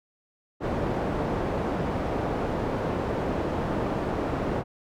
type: low-pass noise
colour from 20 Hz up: white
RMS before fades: -28 dBFS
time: 0.6-4.64 s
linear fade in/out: 50 ms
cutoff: 600 Hz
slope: 12 dB/octave
effects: none